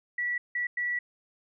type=tone bursts at uneven times; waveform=sine; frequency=1947 Hz; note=B6; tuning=25 cents flat; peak=-27 dBFS; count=3; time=0.18-0.38 / 0.55-0.67 / 0.77-0.99 s; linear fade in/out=5 ms; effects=none